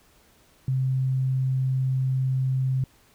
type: tone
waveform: sine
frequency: 131.1 Hz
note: C3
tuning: 4 cents sharp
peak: -21 dBFS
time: 0.68-2.84 s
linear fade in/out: 2 ms
effects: pink hiss -59 dBFS RMS until 3.14 s